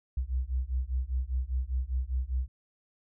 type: beating tone pair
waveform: sine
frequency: 61.3 / 66.3 Hz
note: B1 / C2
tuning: -12 / +23 cents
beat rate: 5 Hz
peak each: -31 dBFS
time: 0.17-2.48 s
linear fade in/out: 5 ms
effects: none